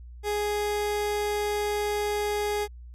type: tone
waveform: 30% pulse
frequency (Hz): 415.3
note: G#4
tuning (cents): 0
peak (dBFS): -23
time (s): 0.23-2.68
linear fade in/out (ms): 50
effects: added 60 Hz sine -41 dBFS peak until 2.94 s + resampled to 32000 Hz